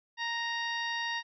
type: harmonic tone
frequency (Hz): 932.3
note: A#5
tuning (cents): 0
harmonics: 1 / 2 / 3 / 4 / 5 / 6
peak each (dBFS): -37 / -34 / -41 / -40 / -45 / -47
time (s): 0.17-1.23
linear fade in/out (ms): 50
effects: none